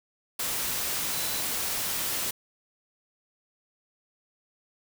sine tone in noise, 4018 Hz, B7, 29 cents sharp, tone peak -39 dBFS, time 1.13-1.42 s, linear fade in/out 5 ms, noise white, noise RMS -30 dBFS, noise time 0.39-2.31 s, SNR -12 dB, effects none

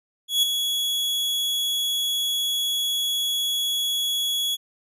40% pulse tone with ADSR envelope, 3361 Hz, G#7, 20 cents sharp, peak -14 dBFS, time 0.28-4.57 s, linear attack 150 ms, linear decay 4 ms, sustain -7 dB, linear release 32 ms, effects none

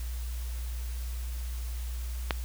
click, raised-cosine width 0.3 ms, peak -10 dBFS, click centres 2.308 s, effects added 60 Hz sine -32 dBFS peak until 2.44 s + white hiss -48 dBFS RMS until 2.44 s

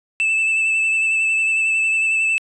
triangle tone with vibrato, 2637 Hz, E7, in tune, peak -14 dBFS, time 0.2-2.38 s, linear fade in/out 0 ms, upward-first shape sine, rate 11 Hz, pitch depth 19 cents each way, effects resampled to 22050 Hz

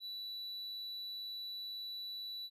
triangle tone, 3951 Hz, B7, in tune, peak -40 dBFS, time 0-2.5 s, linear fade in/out 50 ms, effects resampled to 32000 Hz

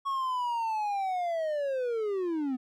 triangle linear sweep, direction down, 1108.7 to 246.9 Hz, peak -26 dBFS, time 0.05-2.57 s, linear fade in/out 20 ms, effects none

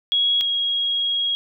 sine tone pair in turn, 3322 / 3293 Hz, G#7 / G#7, 0 / -15 cents, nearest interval unison, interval 15 cents, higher first, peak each -16 / -19 dBFS, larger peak first, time 0.12-0.41 / 0.41-1.35 s, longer second, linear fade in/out 0 ms, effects none

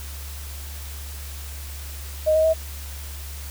sine tone with pitch steps, 622.3 / 631.7 / 641.3 Hz, D#5 / D#5 / E5, 0 / +26 / -48 cents, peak -15 dBFS, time 2.26-2.539 s, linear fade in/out 20 ms, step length 93 ms, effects added 71 Hz sine -33 dBFS peak until 3.5 s + white hiss -40 dBFS RMS until 3.5 s

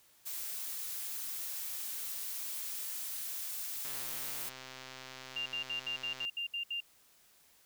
blue noise, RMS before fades -40 dBFS, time 0.25-4.5 s, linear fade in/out 20 ms
click train, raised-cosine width 0.2 ms, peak -29 dBFS, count 313, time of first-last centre 3.85-6.25 s, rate 130 Hz
sine tone bursts, 2794 Hz, F7, in tune, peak -34 dBFS, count 9, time 5.36-6.804 s, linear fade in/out 5 ms, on 100 ms, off 68 ms
effects white hiss -65 dBFS RMS until 7.65 s

